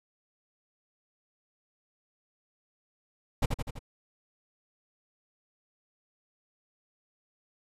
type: noise with echo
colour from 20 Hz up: brown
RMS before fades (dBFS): -23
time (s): 3.42-3.46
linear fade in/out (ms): 10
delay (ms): 83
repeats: 4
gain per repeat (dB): -4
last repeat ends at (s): 3.792
effects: resampled to 32000 Hz